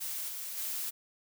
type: noise with level steps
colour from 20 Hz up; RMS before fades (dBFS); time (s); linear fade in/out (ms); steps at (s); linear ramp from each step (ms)
blue; -37 / -40 / -36; 0-0.91; 20; 0.28 / 0.57; 10
effects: none

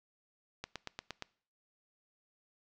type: click train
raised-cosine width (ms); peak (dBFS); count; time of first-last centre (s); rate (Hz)
0.2; -22; 6; 0.64-1.223; 8.57
effects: noise-tail reverb RT60 0.5 s tail -22 dB re dry + low-pass 7000 Hz 12 dB/octave

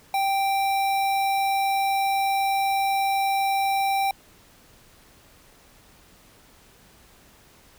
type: tone with notch filter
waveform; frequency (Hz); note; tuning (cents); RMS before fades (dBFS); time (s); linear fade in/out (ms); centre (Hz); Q
square; 784; G5; 0; -23; 0.14-4.11; 2; 6700; 2
effects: pink hiss -54 dBFS RMS until 7.78 s

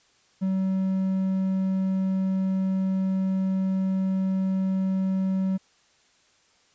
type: tone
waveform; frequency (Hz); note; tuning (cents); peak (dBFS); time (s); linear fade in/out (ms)
triangle; 190; F#3; +46; -20; 0.41-5.58; 20
effects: white hiss -62 dBFS RMS until 6.74 s + resampled to 16000 Hz

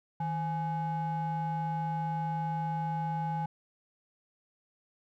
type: ring-modulated tone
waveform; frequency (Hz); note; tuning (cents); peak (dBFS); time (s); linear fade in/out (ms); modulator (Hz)
triangle; 339.4; F4; -49; -25; 0.2-3.46; 5; 498
effects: none

